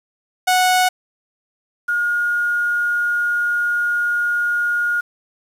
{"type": "tone pair in turn", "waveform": ["sawtooth", "sine"], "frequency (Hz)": [736, 1429.3], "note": ["F#5", "F6"], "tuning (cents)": [-9, 40], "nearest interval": "major seventh", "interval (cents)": 1149, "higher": "second", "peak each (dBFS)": [-9, -16], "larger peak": "first", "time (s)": [[0.47, 0.89], [1.88, 5.01]], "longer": "second", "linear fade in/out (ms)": 10, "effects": ["resampled to 32000 Hz", "7-bit"]}